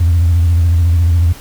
sine tone with vibrato, 84.9 Hz, F2, 48 cents flat, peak -6 dBFS, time 0-1.33 s, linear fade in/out 10 ms, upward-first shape triangle, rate 14 Hz, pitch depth 87 cents each way, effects tanh soft clip ceiling -5 dBFS + pink hiss -36 dBFS RMS until 1.4 s

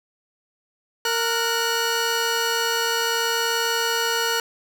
15% pulse tone pair together, 460.9 / 1463.3 Hz, A#4 / F#6, -20 / -20 cents, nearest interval octave + minor sixth, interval 2000 cents, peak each -17 dBFS, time 1.05-4.4 s, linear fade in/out 2 ms, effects none

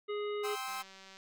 harmonic tone, 415.3 Hz, G#4, in tune, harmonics 1 / 3 / 5 / 7 / 9, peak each -34 / -44 / -48 / -51 / -53 dBFS, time 0.08-0.56 s, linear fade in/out 20 ms
sawtooth chord, C major, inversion second, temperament equal with one note detuned, 784 / 1046.5 / 1295.1 Hz, G5 / C6 / E6, 0 / 0 / -31 cents, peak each -38 dBFS, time 0.43-0.83 s, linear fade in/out 20 ms
click train, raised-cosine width 0.2 ms, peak -36 dBFS, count 95, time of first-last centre 0.68-1.17 s, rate 192 Hz
effects none

